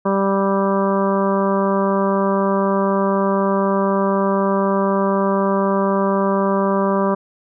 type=harmonic tone with a mistuned harmonic; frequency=196 Hz; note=G3; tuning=in tune; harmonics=1 / 2 / 3 / 4 / 5 / 6 / 7 / 8; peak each=-19 / -21 / -21 / -32 / -23 / -25 / -36 / -35 dBFS; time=0.05-7.15 s; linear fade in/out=10 ms; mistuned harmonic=7; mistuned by=-46 cents; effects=none